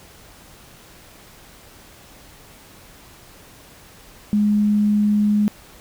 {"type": "tone", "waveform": "sine", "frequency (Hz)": 208.5, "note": "G#3", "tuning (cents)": 7, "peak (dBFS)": -14, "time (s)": [4.33, 5.48], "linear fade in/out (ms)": 0, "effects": ["pink hiss -46 dBFS RMS until 5.8 s"]}